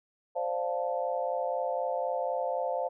sine chord, D minor seventh, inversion third, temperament equal, 523.3 / 587.3 / 698.5 / 880 Hz, C5 / D5 / F5 / A5, 0 / 0 / 0 / 0 cents, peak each -32 / -35 / -33 / -37 dBFS, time 0.35-2.89 s, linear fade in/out 20 ms, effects none

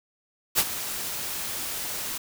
white noise with ADSR envelope, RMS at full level -19 dBFS, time 0.55-2.18 s, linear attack 37 ms, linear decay 48 ms, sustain -13 dB, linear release 8 ms, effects none

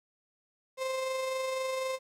35% pulse tone with amplitude modulation, 523.3 Hz, C5, in tune, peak -28 dBFS, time 0.77-1.99 s, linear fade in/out 50 ms, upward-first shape sine, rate 24 Hz, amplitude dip 30%, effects low-pass 11000 Hz 12 dB/octave + 11-bit

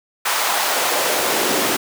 pink noise with high-pass filter sweep, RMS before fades -19 dBFS, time 0.25-1.77 s, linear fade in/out 10 ms, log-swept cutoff 960 to 300 Hz, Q 1.4, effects none

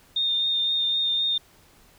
sine tone with vibrato, 3648 Hz, A#7, 38 cents flat, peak -21 dBFS, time 0.16-1.38 s, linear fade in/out 5 ms, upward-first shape triangle, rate 3.9 Hz, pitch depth 19 cents each way, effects pink hiss -56 dBFS RMS until 1.98 s

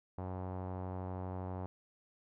sawtooth tone with low-pass filter, 92.5 Hz, F#2, in tune, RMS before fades -41 dBFS, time 0.18-1.66 s, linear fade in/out 0 ms, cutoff 860 Hz, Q 2.2, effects none

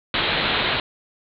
white low-pass noise, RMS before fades -22 dBFS, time 0.14-0.8 s, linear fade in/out 2 ms, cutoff 4100 Hz, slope 96 dB/octave, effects none

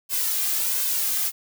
blue noise with flanger, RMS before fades -24 dBFS, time 0.09-1.32 s, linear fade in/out 50 ms, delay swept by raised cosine 1.9 to 2.5 ms, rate 1.4 Hz, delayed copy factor +0.65, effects none

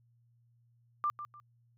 sine tone with echo, 1187 Hz, D6, 18 cents sharp, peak -28 dBFS, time 1.04-1.1 s, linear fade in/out 0 ms, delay 150 ms, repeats 2, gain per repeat -11 dB, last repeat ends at 1.4 s, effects added 118 Hz sine -65 dBFS peak until 1.77 s

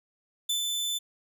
sawtooth tone with ADSR envelope, 3520 Hz, A7, in tune, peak -22 dBFS, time 0.49-0.99 s, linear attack 7 ms, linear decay 110 ms, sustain -3 dB, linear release 19 ms, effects none

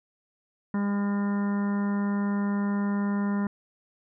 harmonic tone, 202.1 Hz, G#3, 47 cents flat, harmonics 1 / 2 / 3 / 4 / 5 / 6 / 7 / 8 / 9, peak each -24 / -39 / -43 / -44 / -39 / -48 / -43 / -54 / -44 dBFS, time 0.74-3.47 s, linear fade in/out 2 ms, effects none

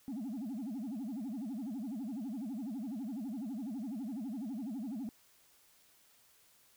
sine tone with vibrato, 240.7 Hz, B3, 44 cents flat, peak -35 dBFS, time 0.08-5.09 s, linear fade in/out 0 ms, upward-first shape sine, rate 12 Hz, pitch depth 290 cents each way, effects tanh soft clip ceiling -36 dBFS + white hiss -66 dBFS RMS until 6.76 s

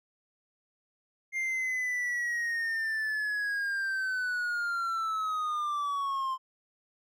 triangle linear sweep, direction down, 2115 to 1040 Hz, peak -27 dBFS, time 1.32-6.38 s, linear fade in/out 50 ms, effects none

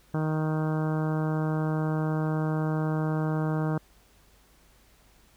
harmonic tone, 156 Hz, D#3, 5 cents sharp, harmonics 1 / 2 / 3 / 4 / 5 / 6 / 7 / 8 / 9 / 10, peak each -26 / -32 / -36 / -38 / -40 / -42 / -43 / -44 / -45 / -46 dBFS, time 0.14-3.78 s, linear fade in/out 2 ms, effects added 50 Hz sine -61 dBFS peak until 5.36 s + pink hiss -61 dBFS RMS until 5.36 s

